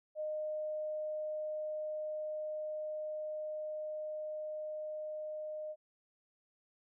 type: tone with level ramp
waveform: sine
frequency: 614 Hz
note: D#5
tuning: 23 cents flat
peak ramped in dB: -35 to -39 dBFS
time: 0.15-5.76 s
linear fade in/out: 50 ms
effects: none